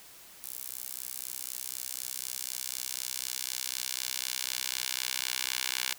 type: tone with high-pass filter sweep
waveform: 10% pulse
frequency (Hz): 64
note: C2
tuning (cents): -38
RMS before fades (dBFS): -36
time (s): 0.44-5.94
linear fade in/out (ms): 0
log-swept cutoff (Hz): 11000 to 2700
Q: 0.78
effects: white hiss -52 dBFS RMS until 5.98 s